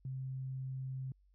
sine tone, 131.6 Hz, C3, 10 cents sharp, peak -38 dBFS, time 0.05-1.12 s, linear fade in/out 2 ms, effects added 48 Hz sine -65 dBFS peak until 1.34 s

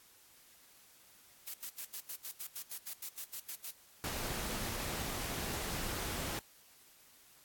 blue noise bursts, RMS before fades -42 dBFS, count 15, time 1.47-3.71 s, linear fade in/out 5 ms, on 70 ms, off 85 ms
pink noise, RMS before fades -39 dBFS, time 4.04-6.39 s, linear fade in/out 0 ms
effects white hiss -62 dBFS RMS until 7.44 s + AAC 64 kbps

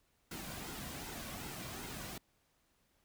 pink noise with flanger, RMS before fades -45 dBFS, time 0.31-2.18 s, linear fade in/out 5 ms, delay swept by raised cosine 1.7 to 2.35 ms, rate 2.6 Hz, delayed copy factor -0.5, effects pink hiss -75 dBFS RMS until 3.04 s

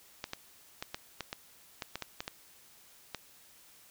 clicks, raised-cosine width 0.2 ms, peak -19 dBFS, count 12, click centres 0.241 / 0.334 / 0.825 / 0.945 / 1.207 / 1.329 / 1.822 / 1.956 / 2.023 / 2.205 / 2.279 / 3.147 s, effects white hiss -59 dBFS RMS until 3.9 s

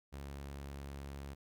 sawtooth tone, 69.7 Hz, C#2, 10 cents sharp, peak -40 dBFS, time 0.12-1.35 s, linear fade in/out 20 ms, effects none

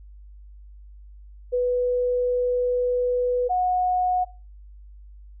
sine tone pair in turn, 494.4 / 729.5 Hz, B4 / F#5, +2 / -25 cents, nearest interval perfect fifth, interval 673 cents, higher second, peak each -19 dBFS, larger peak neither, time 1.52-3.49 / 3.49-4.25 s, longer first, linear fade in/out 20 ms, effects noise-tail reverb RT60 0.4 s tail -21 dB re dry + added 50 Hz sine -42 dBFS peak until 5.4 s

